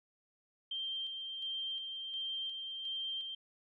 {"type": "tone with tremolo", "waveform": "sine", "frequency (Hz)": 3156, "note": "G7", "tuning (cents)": 11, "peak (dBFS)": -36, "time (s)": [0.71, 3.35], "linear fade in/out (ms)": 5, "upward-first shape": "square", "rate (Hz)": 1.4, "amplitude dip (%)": 35, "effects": []}